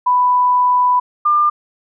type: tone pair in turn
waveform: sine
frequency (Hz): 992 / 1198.9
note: B5 / D6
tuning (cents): +7 / +35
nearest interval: minor third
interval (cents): 328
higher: second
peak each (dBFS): -10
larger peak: neither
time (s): 0.06-1 / 1.25-1.5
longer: first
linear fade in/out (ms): 10
effects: none